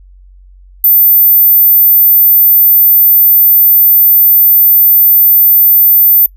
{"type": "tone", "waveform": "sine", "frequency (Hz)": 14080, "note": "A9", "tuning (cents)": 0, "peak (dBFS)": -3, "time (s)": [0.84, 6.26], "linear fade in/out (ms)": 2, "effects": ["noise-tail reverb RT60 0.1 s tail -20 dB re dry", "added 46 Hz sine -35 dBFS peak until 6.36 s"]}